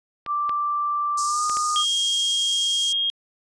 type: tone with pitch glide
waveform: sine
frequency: 1174.7 to 1222.5 Hz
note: D6 to D#6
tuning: 0 to -31 cents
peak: -21 dBFS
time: 0.26-1.85 s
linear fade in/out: 50 ms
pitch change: +69 cents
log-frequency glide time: 1.24-1.43 s
type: clicks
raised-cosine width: 0.3 ms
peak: -18 dBFS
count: 4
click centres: 0.263 / 0.494 / 1.497 / 1.57 s
type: band-pass noise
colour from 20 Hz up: white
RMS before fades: -31 dBFS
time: 1.17-2.93 s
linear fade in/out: 10 ms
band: 4900 to 8700 Hz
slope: 48 dB/octave
type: tone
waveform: sine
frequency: 3245 Hz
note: G#7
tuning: 41 cents flat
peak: -20 dBFS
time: 1.76-3.1 s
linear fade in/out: 0 ms
effects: resampled to 22050 Hz